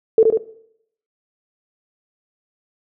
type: tone with echo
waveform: sine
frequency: 445.2 Hz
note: A4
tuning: 20 cents sharp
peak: -6 dBFS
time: 0.18-0.23 s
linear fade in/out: 2 ms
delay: 72 ms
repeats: 2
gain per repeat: -3 dB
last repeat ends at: 0.374 s
effects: noise-tail reverb RT60 0.7 s tail -17 dB re dry